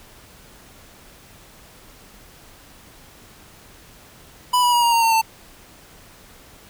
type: tone with pitch steps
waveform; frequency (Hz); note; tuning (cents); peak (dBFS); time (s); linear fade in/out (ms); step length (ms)
square; 991 / 974 / 957.2 / 940.8 / 924.6 / 908.8 / 893.1; B5 / B5 / A#5 / A#5 / A#5 / A#5 / A5; +6 / -24 / +46 / +16 / -14 / -44 / +26; -15; 4.53-5.216; 10; 98
effects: pink hiss -47 dBFS RMS until 6.69 s